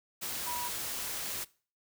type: tone in noise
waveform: sine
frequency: 970 Hz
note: B5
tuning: 31 cents flat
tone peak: -36 dBFS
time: 0.46-0.69 s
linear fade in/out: 20 ms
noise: white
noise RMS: -37 dBFS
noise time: 0.21-1.45 s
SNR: -2 dB
effects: noise-tail reverb RT60 0.4 s tail -21 dB re dry